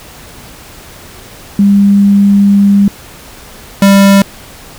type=tone pair in turn; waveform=sine / square; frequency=200.5 / 197.51 Hz; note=G3 / G3; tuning=+39 / +13 cents; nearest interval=unison; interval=26 cents; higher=first; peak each=-3 dBFS; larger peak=neither; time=1.59-2.88 / 3.82-4.22 s; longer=first; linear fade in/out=2 ms; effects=pink hiss -33 dBFS RMS until 4.78 s